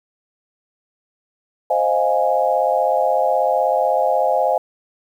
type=chord; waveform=sine; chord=F minor seventh; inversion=second; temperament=equal; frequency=523.3 / 622.3 / 698.5 / 830.6 Hz; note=C5 / Eb5 / F5 / Ab5; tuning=0 / 0 / 0 / 0 cents; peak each=-20 dBFS; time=1.7-4.58 s; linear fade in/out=5 ms; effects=8-bit